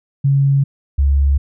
sine tone pair in turn, 138.59 / 69.74 Hz, C#3 / C#2, 0 / +11 cents, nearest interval octave, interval 1189 cents, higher first, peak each -10 dBFS, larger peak neither, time 0.24-0.64 / 0.98-1.38 s, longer neither, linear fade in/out 10 ms, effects none

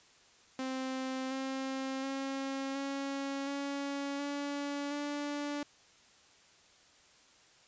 sawtooth tone with pitch steps, 261.6 / 266.2 / 270.8 / 275.6 / 280.4 / 285.3 / 290.3 Hz, C4 / C4 / C#4 / C#4 / C#4 / C#4 / D4, 0 / +30 / -40 / -10 / +20 / +50 / -20 cents, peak -31 dBFS, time 0.59-5.63 s, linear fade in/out 2 ms, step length 720 ms, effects white hiss -62 dBFS RMS until 7.67 s + resampled to 16000 Hz

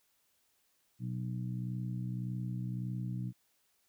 harmonic tone, 61.74 Hz, B1, in tune, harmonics 2 / 3 / 4 / 5, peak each -36 / -40 / -51 / -50 dBFS, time 0.99-3.33 s, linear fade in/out 50 ms, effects white hiss -74 dBFS RMS until 3.88 s

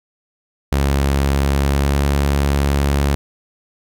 sawtooth tone with pitch glide, 69.4 to 70.45 Hz, C#2 to C#2, +3 to +29 cents, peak -10 dBFS, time 0.72-3.15 s, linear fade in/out 0 ms, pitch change +26 cents, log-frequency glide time 1.59-2.07 s, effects none

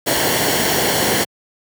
pink noise with comb filter, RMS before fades -17 dBFS, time 0.06-1.25 s, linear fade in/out 20 ms, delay 0.8 ms, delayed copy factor -0.55, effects high-pass 100 Hz 12 dB/octave

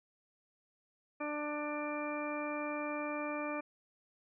harmonic tone, 296.6 Hz, D4, 17 cents sharp, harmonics 1 / 2 / 3 / 4 / 5 / 6 / 8, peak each -40 / -40 / -46 / -43 / -51 / -50 / -44 dBFS, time 1.2-3.61 s, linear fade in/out 10 ms, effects none

